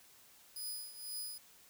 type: tone with tremolo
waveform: 10% pulse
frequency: 4978 Hz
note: D#8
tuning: in tune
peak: -32 dBFS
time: 0.56-1.38 s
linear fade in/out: 2 ms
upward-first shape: triangle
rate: 2 Hz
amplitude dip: 80%
effects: white hiss -62 dBFS RMS until 1.69 s